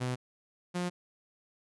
sawtooth tone pair in turn, 125.8 / 177.91 Hz, B2 / F3, +32 / +32 cents, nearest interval tritone, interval 600 cents, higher second, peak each -27 / -27 dBFS, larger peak neither, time 0-0.16 / 0.74-0.9 s, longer neither, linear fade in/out 20 ms, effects resampled to 24000 Hz

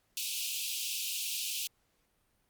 pink high-pass noise, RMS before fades -36 dBFS, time 0.17-1.67 s, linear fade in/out 0 ms, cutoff 2500 Hz, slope 96 dB/octave, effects pink hiss -74 dBFS RMS until 2.49 s + Opus 48 kbps

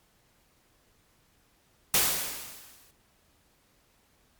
white noise with exponential decay, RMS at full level -21 dBFS, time 1.94-2.91 s, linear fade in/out 2 ms, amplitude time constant 210 ms, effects pink hiss -66 dBFS RMS until 4.39 s + MP3 96 kbps

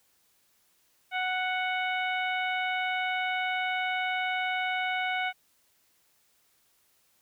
harmonic tone, 740 Hz, F#5, in tune, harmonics 1 / 2 / 3 / 4 / 5, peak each -31 / -33 / -32 / -39 / -44 dBFS, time 1.11-5.33 s, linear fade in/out 50 ms, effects white hiss -68 dBFS RMS until 7.21 s

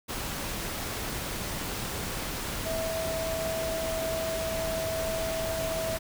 sine tone in noise, 651 Hz, E5, 22 cents flat, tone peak -30 dBFS, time 2.65-5.98 s, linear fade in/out 20 ms, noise pink, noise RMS -34 dBFS, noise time 0.08-5.99 s, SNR +1 dB, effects none

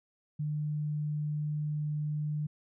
sine tone, 150.1 Hz, D3, 38 cents sharp, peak -30 dBFS, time 0.39-2.47 s, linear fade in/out 10 ms, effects none

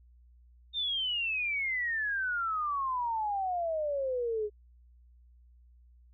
sine exponential sweep, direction down, 3664 to 410.5 Hz, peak -29 dBFS, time 0.73-4.5 s, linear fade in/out 50 ms, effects added 60 Hz sine -56 dBFS peak until 6.13 s

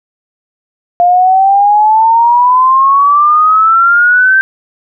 sine exponential sweep, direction up, 698.5 to 1568 Hz, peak -4 dBFS, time 1-4.41 s, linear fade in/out 0 ms, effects none

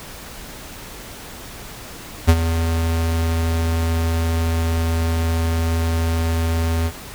square tone with ADSR envelope, 82.41 Hz, E2, in tune, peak -7 dBFS, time 2.27-6.92 s, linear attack 23 ms, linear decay 53 ms, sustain -11 dB, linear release 55 ms, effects pink hiss -36 dBFS RMS until 7.14 s

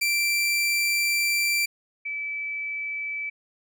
sawtooth / sine tone pair in turn, 2349 / 2307 Hz, D7 / D7, 0 / -31 cents, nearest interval unison, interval 31 cents, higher first, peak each -18 / -28 dBFS, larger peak first, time 0.01-1.66 / 2.05-3.3 s, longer first, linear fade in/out 10 ms, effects none

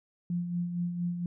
sine tone with tremolo, 174.61 Hz, F3, in tune, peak -27 dBFS, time 0.3-1.26 s, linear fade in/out 2 ms, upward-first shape sine, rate 4.3 Hz, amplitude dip 50%, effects none

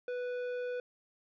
sine tone with tanh clipping, 493.9 Hz, B4, in tune, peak -36 dBFS, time 0.08-0.8 s, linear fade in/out 2 ms, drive 11 dB, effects none

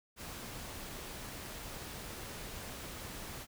pink noise, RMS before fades -45 dBFS, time 0.16-3.47 s, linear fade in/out 50 ms, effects none

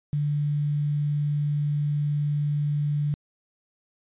sine tone with quantisation, 146.83 Hz, D3, in tune, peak -22 dBFS, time 0.13-3.14 s, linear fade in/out 0 ms, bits 8, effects resampled to 8000 Hz

